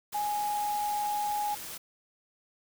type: tone in noise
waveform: sine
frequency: 830.6 Hz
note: G#5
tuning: in tune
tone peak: -28 dBFS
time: 0.14-1.55 s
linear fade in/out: 10 ms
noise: white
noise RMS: -41 dBFS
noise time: 0.12-1.78 s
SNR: +10 dB
effects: none